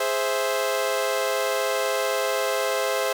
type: chord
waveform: sawtooth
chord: Ab augmented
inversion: none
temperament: equal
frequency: 415.3 / 523.3 / 659.3 Hz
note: Ab4 / C5 / E5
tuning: 0 / 0 / 0 cents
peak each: -25 / -21 / -24 dBFS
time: 0-3.13 s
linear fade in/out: 5 ms
effects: none

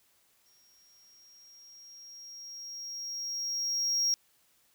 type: tone with exponential growth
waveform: triangle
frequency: 5600 Hz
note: F8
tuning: 4 cents sharp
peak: -23 dBFS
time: 0.46-4.14 s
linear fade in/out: 0 ms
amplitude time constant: 800 ms
effects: white hiss -68 dBFS RMS until 4.74 s

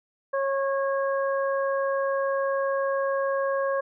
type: harmonic tone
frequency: 547 Hz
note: C#5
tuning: 23 cents flat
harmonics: 1 / 2 / 3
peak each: -24 / -30 / -34 dBFS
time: 0.33-3.81 s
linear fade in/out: 10 ms
effects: none

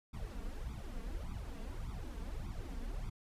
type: noise with flanger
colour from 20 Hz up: brown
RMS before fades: -42 dBFS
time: 0.13-3.1 s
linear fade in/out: 10 ms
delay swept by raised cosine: 0.84 to 4.44 ms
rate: 1.7 Hz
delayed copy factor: +1
effects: resampled to 32000 Hz

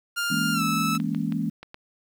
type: tone with pitch glide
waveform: sawtooth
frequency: 1403 to 1309 Hz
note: F6 to E6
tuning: +8 to -13 cents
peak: -21 dBFS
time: 0.16-0.98 s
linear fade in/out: 20 ms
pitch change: -121 cents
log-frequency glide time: 0.53-0.62 s
type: chord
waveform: sine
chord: A# half-diminished seventh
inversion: second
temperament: equal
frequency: 164.81 / 207.7 / 233.1 / 277.2 Hz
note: E3 / G#3 / A#3 / C#4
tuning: 0 / 0 / 0 / 0 cents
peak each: -29 / -29 / -29 / -31 dBFS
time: 0.3-1.5 s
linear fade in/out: 10 ms
type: clicks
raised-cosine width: 0.3 ms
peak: -24 dBFS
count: 6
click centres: 0.952 / 1.001 / 1.148 / 1.323 / 1.63 / 1.744 s
effects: 9-bit

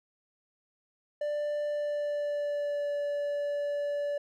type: tone with pitch glide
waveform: triangle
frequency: 590 to 578.2 Hz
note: D5 to D5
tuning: +8 to -27 cents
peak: -27 dBFS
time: 1.21-4.18 s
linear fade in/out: 5 ms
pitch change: -35 cents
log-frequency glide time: 1.66-2.92 s
effects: none

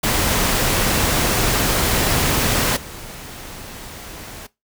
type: noise with level steps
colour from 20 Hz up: pink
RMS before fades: -18 / -35 dBFS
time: 0.03-4.47 s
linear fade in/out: 10 ms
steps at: 2.76 s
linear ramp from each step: 10 ms
effects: noise-tail reverb RT60 0.2 s tail -19 dB re dry

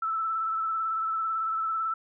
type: tone with vibrato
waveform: sine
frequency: 1318.5 Hz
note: E6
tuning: in tune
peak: -26 dBFS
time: 0.02-1.94 s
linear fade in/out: 5 ms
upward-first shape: sine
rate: 18 Hz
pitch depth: 27 cents each way
effects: none

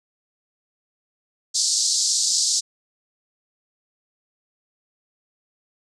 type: band-pass noise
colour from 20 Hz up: pink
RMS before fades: -21 dBFS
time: 1.54-2.61 s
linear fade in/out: 20 ms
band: 4300 to 8200 Hz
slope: 48 dB/octave
effects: none

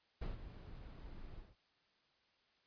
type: noise with ADSR envelope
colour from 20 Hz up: brown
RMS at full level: -40 dBFS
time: 0.21-1.56 s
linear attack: 12 ms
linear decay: 150 ms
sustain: -11 dB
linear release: 210 ms
effects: white hiss -75 dBFS RMS until 2.66 s + resampled to 11025 Hz

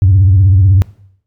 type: tone with vibrato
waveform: sine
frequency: 95.2 Hz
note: F#2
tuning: 50 cents sharp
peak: -3 dBFS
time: 0.02-0.82 s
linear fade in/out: 0 ms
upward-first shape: sine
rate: 16 Hz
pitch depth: 130 cents each way
effects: noise-tail reverb RT60 0.7 s tail -22 dB re dry + tanh soft clip ceiling -1 dBFS

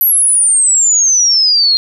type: exponential sweep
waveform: sine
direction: down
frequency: 11950 to 4183 Hz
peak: -7 dBFS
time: 0.01-1.77 s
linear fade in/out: 0 ms
effects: none

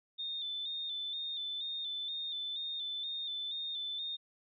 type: tone with vibrato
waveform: sine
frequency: 3595 Hz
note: A7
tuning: 36 cents sharp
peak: -36 dBFS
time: 0.18-4.17 s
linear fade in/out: 20 ms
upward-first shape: square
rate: 2.1 Hz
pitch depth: 36 cents each way
effects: none

